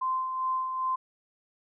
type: tone with tremolo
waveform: sine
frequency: 1038 Hz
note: C6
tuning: 14 cents flat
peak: -25 dBFS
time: 0.01-0.96 s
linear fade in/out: 10 ms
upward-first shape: sine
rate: 2.5 Hz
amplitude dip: 45%
effects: none